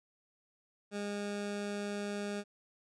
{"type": "tone", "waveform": "20% pulse", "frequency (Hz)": 204.3, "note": "G#3", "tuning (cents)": -28, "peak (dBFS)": -31, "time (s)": [0.91, 2.44], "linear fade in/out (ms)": 50, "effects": ["resampled to 22050 Hz"]}